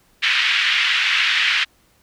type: band-pass noise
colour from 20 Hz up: white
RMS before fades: -18 dBFS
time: 0.22-1.65 s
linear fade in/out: 20 ms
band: 1600 to 3200 Hz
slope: 24 dB/octave
effects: pink hiss -58 dBFS RMS until 2.02 s